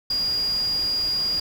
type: tone in noise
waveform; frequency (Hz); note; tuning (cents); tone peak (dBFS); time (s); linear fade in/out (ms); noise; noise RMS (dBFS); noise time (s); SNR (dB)
sine; 4842; D#8; -48; -21; 0.1-1.4; 5; pink; -38; 0.1-1.4; +14
effects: none